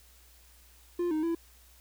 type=tone with pitch steps; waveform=triangle; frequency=349.6 / 310.8 / 334 Hz; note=F4 / D#4 / E4; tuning=+2 / -2 / +23 cents; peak=-25 dBFS; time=0.99-1.35 s; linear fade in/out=5 ms; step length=120 ms; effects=added 60 Hz sine -58 dBFS peak until 1.8 s + white hiss -60 dBFS RMS until 1.8 s